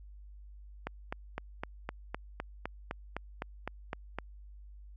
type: click train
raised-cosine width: 0.5 ms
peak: -20 dBFS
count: 14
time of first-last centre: 0.87-4.186 s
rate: 3.92 Hz
effects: added 50 Hz sine -48 dBFS peak until 4.96 s